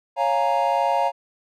triangle chord, Bb minor seventh, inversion first, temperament equal, 554.4 / 698.5 / 830.6 / 932.3 Hz, Db5 / F5 / Ab5 / Bb5, 0 / 0 / 0 / 0 cents, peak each -23 / -21 / -23 / -21 dBFS, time 0.16-1.12 s, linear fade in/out 50 ms, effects none

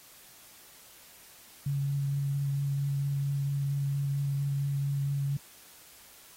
sine tone with vibrato, 140 Hz, C#3, 18 cents sharp, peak -27 dBFS, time 1.66-5.37 s, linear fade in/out 5 ms, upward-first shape sine, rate 4.4 Hz, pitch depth 10 cents each way, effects white hiss -54 dBFS RMS until 6.36 s + AAC 48 kbps

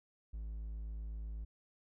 triangle tone, 54 Hz, A1, 32 cents flat, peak -38 dBFS, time 0.33-1.45 s, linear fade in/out 10 ms, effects none

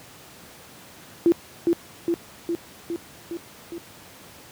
sine tone with echo, 339.9 Hz, F4, 47 cents flat, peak -13 dBFS, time 1.26-1.32 s, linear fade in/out 0 ms, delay 410 ms, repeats 6, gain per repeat -3 dB, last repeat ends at 3.78 s, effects pink hiss -46 dBFS RMS until 4.51 s + high-pass 100 Hz 12 dB/octave

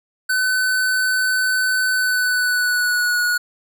square tone with pitch glide, 1512 to 1457.1 Hz, F#6 to F#6, +37 to -27 cents, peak -17 dBFS, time 0.29-3.38 s, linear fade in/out 10 ms, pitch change -64 cents, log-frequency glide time 1.92-3.25 s, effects none

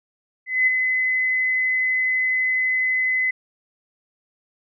sine tone with ADSR envelope, 2028 Hz, B6, 45 cents sharp, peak -13 dBFS, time 0.46-3.31 s, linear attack 210 ms, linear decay 17 ms, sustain -5 dB, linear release 8 ms, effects none

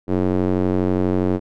square tone with band-pass filter, 46.15 Hz, F#1, 4 cents flat, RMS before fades -19 dBFS, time 0.07-1.4 s, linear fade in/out 50 ms, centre 340 Hz, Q 1.5, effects none

